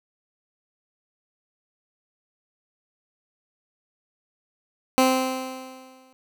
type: tone with exponential decay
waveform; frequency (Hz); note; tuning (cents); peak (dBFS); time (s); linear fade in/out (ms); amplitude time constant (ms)
15% pulse; 260; C4; -11; -8; 4.98-6.13; 0; 250
effects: none